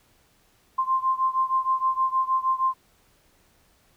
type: beating tone pair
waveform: sine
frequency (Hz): 1046.5 / 1052.9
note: C6 / C6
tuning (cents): 0 / +11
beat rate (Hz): 6.4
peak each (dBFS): -23 / -25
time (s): 0.78-2.74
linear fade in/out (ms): 10
effects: pink hiss -62 dBFS RMS until 3.96 s